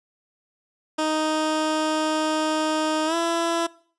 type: tone with pitch glide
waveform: 15% pulse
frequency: 311.1 to 335.4 Hz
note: D#4 to E4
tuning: 0 to +30 cents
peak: -15 dBFS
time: 0.98-3.67 s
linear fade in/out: 10 ms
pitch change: +130 cents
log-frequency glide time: 3.06-3.15 s
effects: noise-tail reverb RT60 0.5 s tail -22 dB re dry + resampled to 22050 Hz